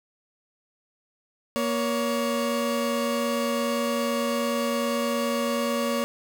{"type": "tone pair together", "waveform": "30% pulse", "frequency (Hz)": [236.4, 562.3], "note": ["A#3", "C#5"], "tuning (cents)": [24, 25], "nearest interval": "octave + minor third", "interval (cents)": 1501, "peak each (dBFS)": -24, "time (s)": [1.56, 6.04], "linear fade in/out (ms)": 0, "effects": []}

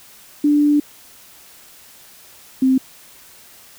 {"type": "tone pair in turn", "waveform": "sine", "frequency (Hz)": [293.7, 261.6], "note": ["D4", "C4"], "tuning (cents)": [0, 0], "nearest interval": "major second", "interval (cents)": 200, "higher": "first", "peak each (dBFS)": -11, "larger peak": "neither", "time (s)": [[0.44, 0.8], [2.62, 2.78]], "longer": "first", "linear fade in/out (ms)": 5, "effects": ["white hiss -45 dBFS RMS until 3.78 s"]}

